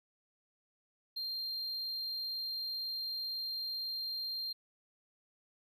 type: tone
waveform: triangle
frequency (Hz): 4186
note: C8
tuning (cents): 0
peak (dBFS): -35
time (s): 1.16-4.53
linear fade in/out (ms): 10
effects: none